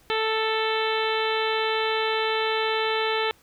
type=harmonic tone; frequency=440.9 Hz; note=A4; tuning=4 cents sharp; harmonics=1 / 2 / 3 / 4 / 5 / 6 / 7 / 8 / 9; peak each=-26 / -29 / -31 / -32 / -33 / -34 / -34 / -35 / -36 dBFS; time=0.1-3.31 s; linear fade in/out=0 ms; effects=pink hiss -58 dBFS RMS until 3.42 s